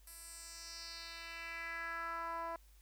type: tone with band-pass filter sweep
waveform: 10% pulse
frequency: 333.2 Hz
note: E4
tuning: 19 cents sharp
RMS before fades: -45 dBFS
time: 0.07-2.56 s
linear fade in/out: 2 ms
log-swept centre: 11000 to 820 Hz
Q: 2.6
effects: added 50 Hz sine -60 dBFS peak until 2.81 s + white hiss -70 dBFS RMS until 2.81 s